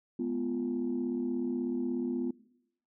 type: tone cluster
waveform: sine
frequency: 212.4 / 248.9 / 346.8 Hz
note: G#3 / B3 / F4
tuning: +39 / +14 / -12 cents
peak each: -38 / -31 / -34 dBFS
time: 0.19-2.31 s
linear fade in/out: 5 ms
effects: noise-tail reverb RT60 0.8 s tail -21 dB re dry + tanh soft clip ceiling -23 dBFS